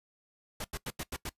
pink noise bursts, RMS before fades -37 dBFS, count 6, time 0.6-1.294 s, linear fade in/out 5 ms, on 44 ms, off 86 ms, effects noise-tail reverb RT60 0.1 s tail -20 dB re dry + resampled to 32000 Hz

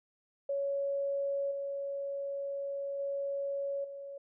sine tone with level steps, 558 Hz, C#5, 11 cents sharp, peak -30 / -34 / -32 / -41 dBFS, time 0.49-4.18 s, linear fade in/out 5 ms, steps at 1.51 / 2.99 / 3.84 s, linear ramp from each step 5 ms, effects none

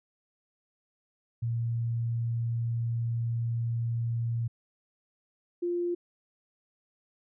sine tone pair in turn, 116.54 / 349.2 Hz, A#2 / F4, 0 / 0 cents, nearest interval octave + perfect fifth, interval 1900 cents, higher second, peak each -27 dBFS, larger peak neither, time 1.42-4.48 / 5.62-5.95 s, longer first, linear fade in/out 10 ms, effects none

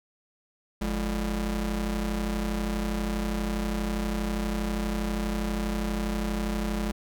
35% pulse ring-modulated tone, 130 Hz, C3, 11 cents flat, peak -22 dBFS, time 0.81-6.92 s, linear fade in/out 10 ms, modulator 81.2 Hz, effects none

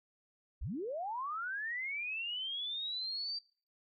sine linear sweep, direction up, 30.87 to 4699 Hz, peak -36 dBFS, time 0.61-3.39 s, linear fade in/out 10 ms, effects noise-tail reverb RT60 0.4 s tail -22 dB re dry

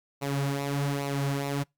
sawtooth tone with flanger, 140.5 Hz, C#3, 24 cents sharp, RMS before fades -29 dBFS, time 0.21-1.64 s, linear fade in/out 20 ms, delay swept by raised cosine 0.59 to 6.49 ms, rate 1.2 Hz, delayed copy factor -0.6, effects noise-tail reverb RT60 0.2 s tail -26 dB re dry + Opus 48 kbps

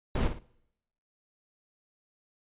brown noise with echo, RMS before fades -26 dBFS, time 0.15-0.28 s, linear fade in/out 5 ms, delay 55 ms, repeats 2, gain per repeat -9 dB, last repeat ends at 0.39 s, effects noise-tail reverb RT60 0.8 s tail -23 dB re dry + resampled to 8000 Hz

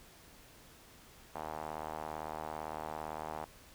sawtooth tone with band-pass filter, 77.78 Hz, D#2, in tune, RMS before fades -42 dBFS, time 1.35-3.45 s, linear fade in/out 5 ms, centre 830 Hz, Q 2.7, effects pink hiss -58 dBFS RMS until 3.74 s

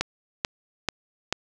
click train, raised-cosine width 0.2 ms, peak -6 dBFS, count 4, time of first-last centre 0.01-1.326 s, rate 2.28 Hz, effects none

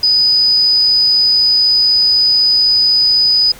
sine tone, 4978 Hz, D#8, in tune, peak -8 dBFS, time 0.03-3.52 s, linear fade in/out 5 ms, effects pink hiss -37 dBFS RMS until 3.59 s

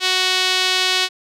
sawtooth tone with band-pass filter, 371 Hz, F#4, 5 cents sharp, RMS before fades -18 dBFS, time 0-1.09 s, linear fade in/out 50 ms, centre 3700 Hz, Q 1.8, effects none

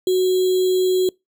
sine tone with sample-and-hold, 370 Hz, F#4, in tune, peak -14 dBFS, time 0.07-1.09 s, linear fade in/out 2 ms, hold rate 3675 Hz, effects noise-tail reverb RT60 0.2 s tail -26 dB re dry

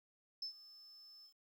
sine tone with ADSR envelope, 5260 Hz, E8, 5 cents flat, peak -37 dBFS, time 0.42-1.34 s, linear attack 4 ms, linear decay 100 ms, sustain -19 dB, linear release 97 ms, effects tanh soft clip ceiling -37 dBFS + 12-bit

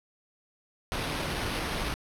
pink noise with sample-and-hold, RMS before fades -32 dBFS, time 0.92-1.94 s, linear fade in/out 0 ms, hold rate 7350 Hz, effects low-pass 12000 Hz 12 dB/octave

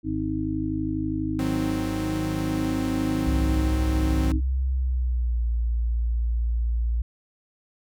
harmonic tone, 52.2 Hz, G#1, 10 cents sharp, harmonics 1 / 2 / 3 / 5 / 6, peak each -34 / -32 / -37 / -30 / -27 dBFS, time 0.03-4.41 s, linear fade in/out 50 ms
sawtooth chord, C diminished, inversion first, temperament equal, 155.56 / 185 / 261.6 Hz, Eb3 / Gb3 / C4, 0 / 0 / 0 cents, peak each -32 / -30 / -28 dBFS, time 1.39-4.32 s, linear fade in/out 2 ms
sine tone with pitch glide, 65.3 to 57.84 Hz, C2 to A#1, -3 to -13 cents, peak -21 dBFS, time 3.27-7.02 s, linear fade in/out 5 ms, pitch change -210 cents, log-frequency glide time 4.72-5.45 s
effects none

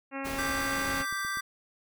harmonic tone, 272.4 Hz, C#4, 30 cents flat, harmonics 1 / 2 / 3 / 4 / 5 / 6 / 7 / 8 / 9 / 10, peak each -37 / -40 / -42 / -43 / -44 / -45 / -45 / -46 / -47 / -47 dBFS, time 0.11-1.06 s, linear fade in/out 50 ms
pink noise, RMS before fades -38 dBFS, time 0.24-1.03 s, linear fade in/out 20 ms
square chord, G major, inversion second, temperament equal, 1174.7 / 1568 / 1975.5 Hz, D6 / G6 / B6, 0 / 0 / 0 cents, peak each -36 / -34 / -39 dBFS, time 0.38-1.41 s, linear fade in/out 10 ms
click train, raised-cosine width 3 ms, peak -34 dBFS, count 5, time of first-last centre 0.88-1.372 s, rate 8.13 Hz
effects none

